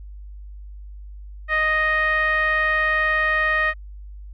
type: tone with low-pass filter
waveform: 10% pulse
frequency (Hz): 622.3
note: D#5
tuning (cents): 0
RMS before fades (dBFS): -20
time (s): 1.48-3.74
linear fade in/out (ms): 50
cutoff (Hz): 1800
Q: 4.1
effects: added 50 Hz sine -35 dBFS peak until 4.33 s